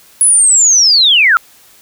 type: linear sweep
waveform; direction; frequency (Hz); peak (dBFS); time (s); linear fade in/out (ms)
sine; down; 10370 to 1271; -5; 0.21-1.37; 0
effects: white hiss -44 dBFS RMS until 1.81 s